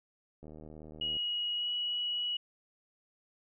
click train, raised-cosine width 2 ms, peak -36 dBFS, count 58, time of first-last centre 0.43-1.167 s, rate 77.3 Hz
sine tone with pitch glide, 2900 to 2924 Hz, F#7 to F#7, -35 to -21 cents, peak -31 dBFS, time 1.01-2.37 s, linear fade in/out 5 ms, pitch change +14 cents, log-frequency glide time 1.56-1.68 s
effects none

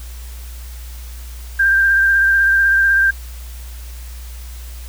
sine tone with vibrato, 1584 Hz, G6, 18 cents sharp, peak -10 dBFS, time 1.59-3.11 s, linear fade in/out 10 ms, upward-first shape triangle, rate 16 Hz, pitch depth 27 cents each way, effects added 60 Hz sine -29 dBFS peak until 4.88 s + white hiss -41 dBFS RMS until 4.88 s

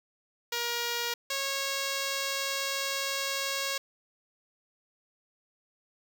5% pulse tone pair in turn, 474.1 / 548.6 Hz, A#4 / C#5, +29 / -18 cents, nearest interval minor third, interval 253 cents, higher second, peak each -18 dBFS, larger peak neither, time 0.52-1.14 / 1.3-3.78 s, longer second, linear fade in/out 5 ms, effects none

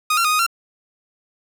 sawtooth tone with pitch steps, 1241 / 1367 / 1239 / 1246 / 1365 Hz, D#6 / F6 / D#6 / D#6 / F6, -5 / -37 / -8 / +2 / -40 cents, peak -12 dBFS, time 0.1-0.465 s, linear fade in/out 5 ms, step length 73 ms, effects none

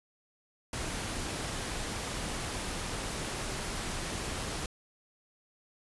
pink noise, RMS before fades -36 dBFS, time 0.73-4.66 s, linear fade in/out 2 ms, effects resampled to 24000 Hz

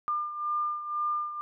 sine beating tone pair, 1200 / 1202 Hz, D6 / D6, +37 / +40 cents, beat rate 2 Hz, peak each -29 / -35 dBFS, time 0.08-1.41 s, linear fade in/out 0 ms, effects none

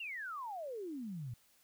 sine exponential sweep, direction down, 2859 to 112 Hz, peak -40 dBFS, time 0-1.34 s, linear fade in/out 5 ms, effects white hiss -69 dBFS RMS until 1.63 s

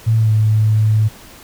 sine tone with pitch glide, 112 to 108.25 Hz, A2 to A2, +31 to -28 cents, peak -10 dBFS, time 0.06-1.09 s, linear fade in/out 20 ms, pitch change -59 cents, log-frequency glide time 0.18-0.32 s, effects pink hiss -40 dBFS RMS until 1.43 s

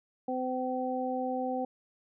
harmonic tone, 255.7 Hz, C4, 40 cents flat, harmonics 1 / 2 / 3, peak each -34 / -34 / -34 dBFS, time 0.28-1.65 s, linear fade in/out 5 ms, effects none

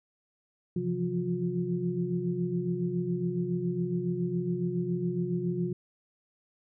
sine tone cluster, 132.9 / 169.2 / 176.4 / 358.2 Hz, C3 / E3 / F3 / F4, +27 / +45 / +18 / +44 cents, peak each -36 / -34 / -31 / -33 dBFS, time 0.76-5.73 s, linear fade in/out 5 ms, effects none

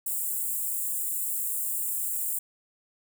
white high-pass noise, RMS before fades -30 dBFS, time 0.06-2.39 s, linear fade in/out 5 ms, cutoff 7300 Hz, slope 96 dB/octave, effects none

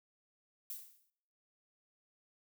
violet noise with exponential decay, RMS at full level -41 dBFS, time 0.7-1.1 s, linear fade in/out 1 ms, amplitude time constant 86 ms, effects noise-tail reverb RT60 0.8 s tail -25 dB re dry

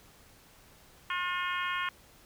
harmonic tone, 358.2 Hz, F4, 44 cents sharp, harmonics 3 / 4 / 5 / 6 / 7 / 8 / 9, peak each -34 / -36 / -38 / -40 / -41 / -42 / -43 dBFS, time 1.1-1.89 s, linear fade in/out 2 ms, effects pink hiss -58 dBFS RMS until 2.25 s

